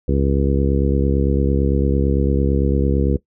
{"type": "harmonic tone", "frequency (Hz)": 68.9, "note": "C#2", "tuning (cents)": -10, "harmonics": [1, 2, 3, 4, 5, 6, 7], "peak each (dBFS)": [-18, -21, -23, -24, -25, -26, -26], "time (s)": [0.08, 3.17], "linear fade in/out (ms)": 5, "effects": ["noise-tail reverb RT60 0.1 s tail -18 dB re dry"]}